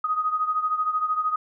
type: beating tone pair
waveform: sine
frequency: 1248 / 1261 Hz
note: D#6 / D#6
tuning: +5 / +23 cents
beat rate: 13 Hz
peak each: -23 / -28 dBFS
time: 0.04-1.36 s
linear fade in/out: 5 ms
effects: none